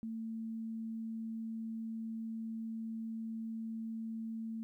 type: tone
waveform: sine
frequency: 224.4 Hz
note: A3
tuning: 34 cents sharp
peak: -38 dBFS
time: 0.03-4.63 s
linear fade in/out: 0 ms
effects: 13-bit